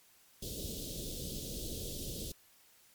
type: band-stop noise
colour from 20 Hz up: pink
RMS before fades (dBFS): -41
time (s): 0.42-2.32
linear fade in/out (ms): 5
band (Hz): 560 to 3200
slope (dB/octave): 48
effects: white hiss -64 dBFS RMS until 2.94 s + MP3 96 kbps